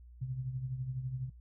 sine tone with tremolo, 129.2 Hz, C3, 21 cents flat, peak -32 dBFS, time 0.21-1.3 s, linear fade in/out 10 ms, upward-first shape triangle, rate 12 Hz, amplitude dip 70%, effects noise-tail reverb RT60 0.1 s tail -17 dB re dry + added 60 Hz sine -51 dBFS peak until 1.4 s

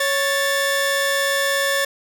sawtooth tone pair together, 554.4 / 1760.1 Hz, C#5 / A6, 0 / 0 cents, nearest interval octave + minor sixth, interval 2000 cents, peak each -17 dBFS, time 0-1.85 s, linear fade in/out 5 ms, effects none

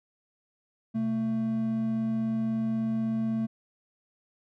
triangle tone pair together, 126.7 / 223 Hz, B2 / A3, +45 / +23 cents, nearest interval minor seventh, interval 978 cents, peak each -35 / -24 dBFS, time 0.94-3.47 s, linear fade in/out 20 ms, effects none

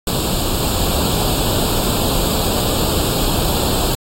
pink noise with comb filter, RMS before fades -18 dBFS, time 0.07-3.95 s, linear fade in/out 2 ms, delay 0.25 ms, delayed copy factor +0.85, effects AAC 48 kbps

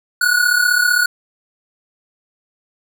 square tone pair together, 1444.5 / 1480 Hz, F#6 / F#6, -42 / 0 cents, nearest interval unison, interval 42 cents, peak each -16 dBFS, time 0.21-1.06 s, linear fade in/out 5 ms, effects none

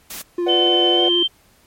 white noise, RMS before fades -31 dBFS, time 0.1-0.22 s, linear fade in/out 5 ms
triangle tone with vibrato, 349.2 Hz, F4, in tune, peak -16 dBFS, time 0.38-1.23 s, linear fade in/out 5 ms, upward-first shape sine, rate 13 Hz, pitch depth 16 cents each way
triangle chord, B minor, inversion none, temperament equal, 493.9 / 587.3 / 740 Hz, B4 / D5 / F#5, 0 / 0 / 0 cents, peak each -21 / -24 / -21 dBFS, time 0.46-1.09 s, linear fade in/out 10 ms
sine tone with pitch glide, 3070 to 3133 Hz, G7 to G7, -37 to -2 cents, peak -15 dBFS, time 0.48-1.28 s, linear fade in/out 20 ms, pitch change +35 cents, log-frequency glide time 0.95-1.01 s
effects pink hiss -55 dBFS RMS until 1.66 s + MP3 64 kbps

